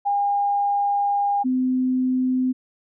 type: tone pair in turn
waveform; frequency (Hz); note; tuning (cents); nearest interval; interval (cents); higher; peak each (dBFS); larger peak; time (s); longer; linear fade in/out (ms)
sine; 809 / 256; G#5 / C4; -46 / -38; octave + minor sixth; 1992; first; -18; neither; 0.05-1.44 / 1.44-2.53; first; 20
effects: none